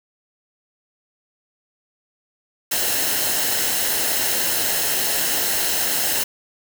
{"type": "noise with comb filter", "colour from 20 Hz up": "white", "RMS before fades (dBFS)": -21, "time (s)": [2.71, 6.24], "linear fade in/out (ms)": 10, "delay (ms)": 0.85, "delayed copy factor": -0.5, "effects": []}